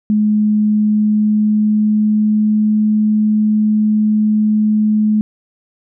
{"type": "tone with pitch glide", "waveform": "sine", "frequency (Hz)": [211.7, 213.5], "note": ["G#3", "G#3"], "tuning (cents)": [33, 48], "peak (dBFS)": -10, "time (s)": [0.1, 5.21], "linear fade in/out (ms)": 0, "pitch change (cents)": 15, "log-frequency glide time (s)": [0.69, 2.83], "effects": []}